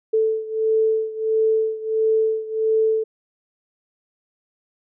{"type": "beating tone pair", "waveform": "sine", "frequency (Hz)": [440, 441.5], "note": ["A4", "A4"], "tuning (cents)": [0, 6], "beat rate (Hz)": 1.5, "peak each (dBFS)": [-19, -22], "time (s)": [0.13, 3.04], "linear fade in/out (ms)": 10, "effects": []}